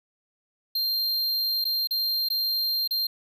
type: tone with dropouts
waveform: square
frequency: 4183 Hz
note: C8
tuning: 1 cent flat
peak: -24 dBFS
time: 0.75-3.07 s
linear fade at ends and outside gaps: 5 ms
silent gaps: 1.643-1.651 / 1.873-1.908 / 2.287-2.301 / 2.876-2.908 s
effects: none